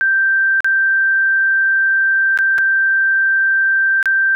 sine tone with dropouts, 1568 Hz, G6, in tune, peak -11 dBFS, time 0.01-4.35 s, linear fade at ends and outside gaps 0 ms, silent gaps 0.605-0.645 / 2.375-2.388 / 2.581-2.585 / 4.028-4.057 s, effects none

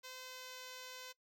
5% pulse tone with pitch glide, 513 to 509.8 Hz, C5 to C5, -34 to -45 cents, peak -37 dBFS, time 0.03-1.13 s, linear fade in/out 20 ms, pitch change -11 cents, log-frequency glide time 0.15-0.59 s, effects noise-tail reverb RT60 0.1 s tail -19 dB re dry

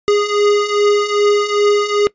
square beating tone pair, 410.6 / 413.1 Hz, G#4 / G#4, -20 / -9 cents, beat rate 2.5 Hz, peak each -18 / -14 dBFS, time 0.08-2.07 s, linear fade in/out 0 ms, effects noise-tail reverb RT60 0.1 s tail -20 dB re dry + resampled to 16000 Hz

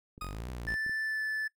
clicks, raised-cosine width 3 ms, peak -35 dBFS, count 8, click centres 0.179 / 0.335 / 0.4 / 0.49 / 0.657 / 0.716 / 0.864 / 0.895 s
sawtooth linear two-way sweep, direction up then down, 41.39 to 63.4 to 53.9 Hz, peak -34 dBFS, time 0.21-0.76 s, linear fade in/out 20 ms, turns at 0.48 s
40% pulse tone with exponential decay, 1244.5 Hz, D#6, in tune, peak -35 dBFS, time 0.21-0.45 s, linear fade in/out 5 ms, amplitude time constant 51 ms
triangle tone with pitch glide, 1760 to 1745.8 Hz, A6 to A6, 0 to -14 cents, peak -29 dBFS, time 0.67-1.48 s, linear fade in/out 10 ms, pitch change -14 cents, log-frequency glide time 1.04-1.23 s
effects noise-tail reverb RT60 0.1 s tail -20 dB re dry

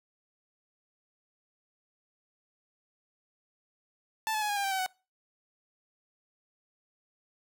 sawtooth tone with pitch steps, 880 / 859.4 / 839.3 / 819.6 / 800.5 / 781.7 / 763.4 / 745.6 Hz, A5 / A5 / G#5 / G#5 / G5 / G5 / G5 / F#5, 0 / -41 / +18 / -23 / +36 / -5 / -46 / +13 cents, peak -25 dBFS, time 4.27-4.862 s, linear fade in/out 0 ms, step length 74 ms, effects noise-tail reverb RT60 0.3 s tail -23 dB re dry

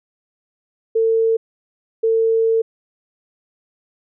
sine tone bursts at uneven times, 450.1 Hz, A4, 39 cents sharp, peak -13 dBFS, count 2, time 0.95-1.37 / 2.03-2.62 s, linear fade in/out 10 ms, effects none

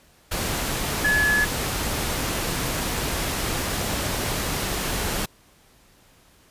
sine tone in noise, 1706 Hz, G#6, 46 cents sharp, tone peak -18 dBFS, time 1.04-1.45 s, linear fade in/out 10 ms, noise pink, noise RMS -26 dBFS, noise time 0.31-5.26 s, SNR +5 dB, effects pink hiss -56 dBFS RMS until 6.5 s + resampled to 32000 Hz

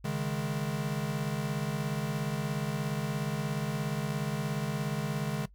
square chord, C# suspended second, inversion none, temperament equal, 138.59 / 155.56 / 207.7 Hz, C#3 / D#3 / G#3, 0 / 0 / 0 cents, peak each -35 / -35 / -37 dBFS, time 0.04-5.46 s, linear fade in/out 10 ms, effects noise-tail reverb RT60 0.1 s tail -19 dB re dry + added 49 Hz sine -53 dBFS peak until 5.54 s

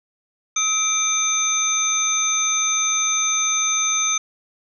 sine tone cluster, 1278 / 2347 / 3621 / 6180 Hz, D#6 / D7 / A7 / G8, +46 / -2 / +49 / -26 cents, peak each -27 / -26 / -27 / -19 dBFS, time 0.56-4.18 s, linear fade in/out 5 ms, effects none

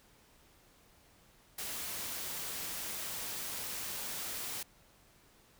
white noise, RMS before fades -40 dBFS, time 1.58-4.63 s, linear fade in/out 5 ms, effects pink hiss -64 dBFS RMS until 5.59 s

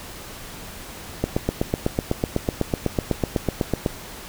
click train, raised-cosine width 2 ms, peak -6 dBFS, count 22, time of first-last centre 1.24-3.862 s, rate 8.01 Hz, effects pink hiss -38 dBFS RMS until 4.28 s

